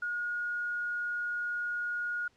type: tone with quantisation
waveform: sine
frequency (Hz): 1439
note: F#6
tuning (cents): -49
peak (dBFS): -31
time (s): 0.02-2.28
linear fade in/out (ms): 5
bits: 10
effects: pink hiss -68 dBFS RMS until 2.36 s + low-pass 6000 Hz 12 dB/octave